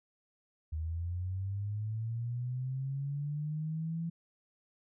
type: linear sweep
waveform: sine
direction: up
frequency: 77.1 to 168.2 Hz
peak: -33 dBFS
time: 0.72-4.1 s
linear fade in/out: 10 ms
effects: none